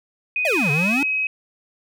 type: tone with pitch glide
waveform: sine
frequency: 2495 to 2543 Hz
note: D#7 to D#7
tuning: +4 to +37 cents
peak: -19 dBFS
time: 0.36-1.27 s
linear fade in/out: 2 ms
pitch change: +33 cents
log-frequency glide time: 0.55-0.82 s
type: exponential two-way sweep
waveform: square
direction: down then up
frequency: 698.5 to 137.9 to 295.1 Hz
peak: -21 dBFS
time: 0.45-1.03 s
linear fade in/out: 2 ms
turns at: 0.71 s
effects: none